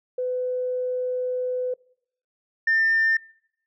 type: tone pair in turn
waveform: sine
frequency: 503 / 1798.7 Hz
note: B4 / A6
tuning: +32 / +38 cents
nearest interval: octave + minor seventh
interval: 2206 cents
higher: second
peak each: -23 / -16 dBFS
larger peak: second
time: 0.18-1.74 / 2.67-3.17 s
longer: first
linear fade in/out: 5 ms
effects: noise-tail reverb RT60 0.7 s tail -25 dB re dry + tanh soft clip ceiling -14 dBFS